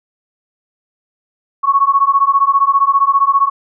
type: beating tone pair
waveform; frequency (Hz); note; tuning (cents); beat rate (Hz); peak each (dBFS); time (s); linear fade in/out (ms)
sine; 1100 / 1115; C#6 / C#6; -14 / +10; 15; -12; 1.63-3.5; 20
effects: none